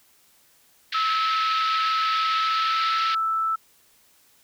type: band-pass noise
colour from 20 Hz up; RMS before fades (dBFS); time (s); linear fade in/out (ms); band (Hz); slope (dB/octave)
white; -30; 0.92-3.15; 5; 1500 to 4500; 48
type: tone with pitch glide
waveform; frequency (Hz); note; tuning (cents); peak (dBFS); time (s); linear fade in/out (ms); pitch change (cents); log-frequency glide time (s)
sine; 1299 to 1318.7; E6 to E6; -26 to 0; -21; 0.94-3.56; 10; +26; 2.28-3.02
effects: white hiss -59 dBFS RMS until 4.43 s